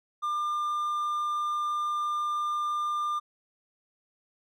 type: tone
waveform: triangle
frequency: 1199 Hz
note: D6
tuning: 36 cents sharp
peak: -25 dBFS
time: 0.22-3.2 s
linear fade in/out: 20 ms
effects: none